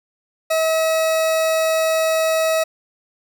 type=tone; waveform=40% pulse; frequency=642 Hz; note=E5; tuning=46 cents flat; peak=-15 dBFS; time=0.5-2.64 s; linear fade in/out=10 ms; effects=none